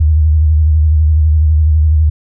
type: tone with vibrato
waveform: sine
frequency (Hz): 77.3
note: D#2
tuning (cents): -11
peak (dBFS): -6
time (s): 0-2.1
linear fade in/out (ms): 10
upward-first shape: square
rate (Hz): 12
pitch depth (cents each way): 52
effects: none